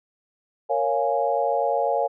sine chord, Bb minor seventh, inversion none, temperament equal, 466.2 / 554.4 / 698.5 / 830.6 Hz, Bb4 / Db5 / F5 / Ab5, 0 / 0 / 0 / 0 cents, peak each -27 / -24 / -25 / -26 dBFS, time 0.69-2.08 s, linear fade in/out 20 ms, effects none

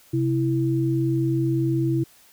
sine tone pair together, 131.98 / 329.6 Hz, C3 / E4, +15 / 0 cents, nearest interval octave + major third, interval 1585 cents, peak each -22 dBFS, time 0.13-2.04 s, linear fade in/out 10 ms, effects white hiss -54 dBFS RMS until 2.32 s

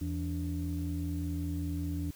sine tone cluster, 82.5 / 167.6 / 289.9 Hz, E2 / E3 / D4, +2 / +29 / -22 cents, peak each -33 / -38 / -36 dBFS, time 0.01-2.11 s, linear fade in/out 5 ms, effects tanh soft clip ceiling -25 dBFS + white hiss -56 dBFS RMS until 2.15 s

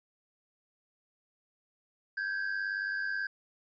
triangle tone pair together, 1568 / 1666.4 Hz, G6 / G#6, 0 / +5 cents, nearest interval minor second, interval 105 cents, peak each -31 / -35 dBFS, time 2.17-3.27 s, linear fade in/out 5 ms, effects resampled to 16000 Hz

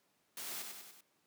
white noise with echo, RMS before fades -44 dBFS, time 0.37-0.62 s, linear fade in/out 2 ms, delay 97 ms, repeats 4, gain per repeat -4 dB, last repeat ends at 1.008 s, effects pink hiss -75 dBFS RMS until 1.26 s + high-pass 200 Hz 12 dB/octave

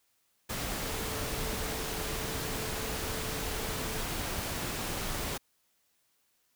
sine tone in noise, 440 Hz, A4, in tune, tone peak -43 dBFS, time 0.85-4 s, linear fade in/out 10 ms, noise pink, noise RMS -35 dBFS, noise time 0.49-5.38 s, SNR -11 dB, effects white hiss -73 dBFS RMS until 6.55 s

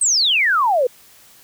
sine exponential sweep, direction down, 8680 to 469.8 Hz, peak -13 dBFS, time 0.01-0.87 s, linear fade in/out 5 ms, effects white hiss -48 dBFS RMS until 1.43 s

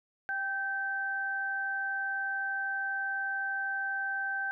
sine tone pair together, 786 / 1553 Hz, G5 / G6, +4 / -17 cents, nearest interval octave, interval 1179 cents, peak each -38 / -31 dBFS, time 0.29-4.51 s, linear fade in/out 0 ms, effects none

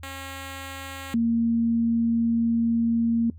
5% pulse / sine tone pair in turn, 271.5 / 231 Hz, C#4 / A#3, -36 / -16 cents, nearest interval minor third, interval 280 cents, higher first, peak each -24 / -19 dBFS, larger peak second, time 0.03-1.14 / 1.14-3.3 s, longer second, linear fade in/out 2 ms, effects noise-tail reverb RT60 0.1 s tail -20 dB re dry + added 83 Hz sine -41 dBFS peak until 3.38 s

